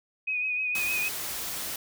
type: tone with vibrato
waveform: sine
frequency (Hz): 2500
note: D#7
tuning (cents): +8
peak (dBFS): -26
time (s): 0.27-1.09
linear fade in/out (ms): 10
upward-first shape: triangle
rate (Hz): 6.5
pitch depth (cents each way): 40
type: noise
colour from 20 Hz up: white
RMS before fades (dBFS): -34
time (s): 0.75-1.76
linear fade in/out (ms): 2
effects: none